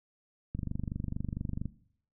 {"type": "click train", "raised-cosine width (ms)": 5, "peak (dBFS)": -22, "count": 28, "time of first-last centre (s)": [0.55, 1.657], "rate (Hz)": 24.4, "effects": ["noise-tail reverb RT60 0.6 s tail -18 dB re dry"]}